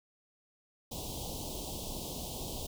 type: band-stop noise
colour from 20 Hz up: pink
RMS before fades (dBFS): -40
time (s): 0.91-2.67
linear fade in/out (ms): 10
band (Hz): 920 to 3000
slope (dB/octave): 48
effects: none